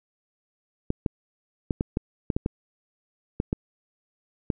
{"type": "clicks", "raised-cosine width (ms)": 3, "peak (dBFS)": -11, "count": 11, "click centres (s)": [0.904, 1.062, 1.708, 1.809, 1.971, 2.302, 2.365, 2.461, 3.401, 3.529, 4.502], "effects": []}